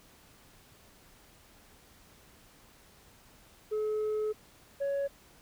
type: tone pair in turn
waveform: sine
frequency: 428.4 / 558.5 Hz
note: A4 / C#5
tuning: -46 / +13 cents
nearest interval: perfect fourth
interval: 459 cents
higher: second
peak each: -26 dBFS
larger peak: neither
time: 3.71-4.33 / 4.8-5.08 s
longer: first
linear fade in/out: 20 ms
effects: tanh soft clip ceiling -28 dBFS + pink hiss -59 dBFS RMS until 5.41 s